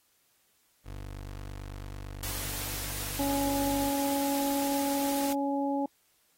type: tone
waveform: 25% pulse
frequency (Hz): 49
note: G1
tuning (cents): 0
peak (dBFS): -35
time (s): 0.84-3.92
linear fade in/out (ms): 50
type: band-stop noise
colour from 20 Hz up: white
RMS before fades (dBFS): -37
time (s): 2.23-5.33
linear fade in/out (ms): 2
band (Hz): 170 to 340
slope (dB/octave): 48
type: harmonic tone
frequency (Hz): 279.4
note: C#4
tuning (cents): +14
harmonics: 1 / 2 / 3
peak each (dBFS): -29 / -34 / -33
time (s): 3.19-5.86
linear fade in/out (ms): 5
effects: white hiss -69 dBFS RMS until 6.37 s + AAC 48 kbps